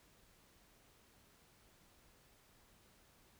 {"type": "silence", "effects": ["pink hiss -68 dBFS RMS until 3.39 s"]}